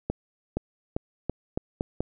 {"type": "accelerating click train", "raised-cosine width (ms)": 2, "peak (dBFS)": -13, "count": 7, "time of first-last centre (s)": [0.1, 2.006], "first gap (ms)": 470, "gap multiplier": 0.84, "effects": []}